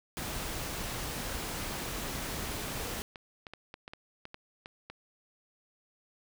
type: noise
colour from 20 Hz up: pink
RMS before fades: -37 dBFS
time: 0.17-3.02 s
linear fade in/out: 0 ms
type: clicks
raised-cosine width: 0.3 ms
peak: -27 dBFS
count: 10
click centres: 3.158 / 3.468 / 3.536 / 3.741 / 3.879 / 3.935 / 4.254 / 4.344 / 4.659 / 4.9 s
effects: none